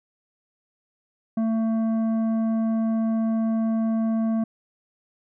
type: tone with tanh clipping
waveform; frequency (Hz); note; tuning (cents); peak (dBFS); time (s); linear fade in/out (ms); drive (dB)
triangle; 223.7; A3; +29; -22; 1.37-4.44; 5; 13
effects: none